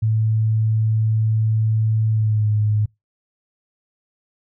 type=tone with pitch glide; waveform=sine; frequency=110 to 106.13 Hz; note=A2 to G#2; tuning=0 to +38 cents; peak=-15 dBFS; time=0.02-2.86 s; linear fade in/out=10 ms; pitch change=-62 cents; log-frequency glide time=2.11-2.48 s; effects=noise-tail reverb RT60 0.2 s tail -26 dB re dry